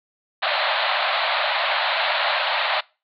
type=band-pass noise; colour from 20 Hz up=pink; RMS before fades=-22 dBFS; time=0.42-2.81 s; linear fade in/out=10 ms; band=570 to 4300 Hz; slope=96 dB/octave; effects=noise-tail reverb RT60 0.3 s tail -23 dB re dry